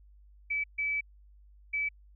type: tone bursts at uneven times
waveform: sine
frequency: 2300 Hz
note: D7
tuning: 37 cents flat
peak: -28 dBFS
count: 3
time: 0.5-0.64 / 0.78-1.01 / 1.73-1.89 s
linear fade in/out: 10 ms
effects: added 50 Hz sine -54 dBFS peak until 2.15 s